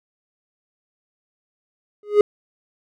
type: tone with exponential growth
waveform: triangle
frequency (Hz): 415.3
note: G#4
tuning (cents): 0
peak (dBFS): -3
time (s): 2.03-2.21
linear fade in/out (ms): 2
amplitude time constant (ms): 37
effects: none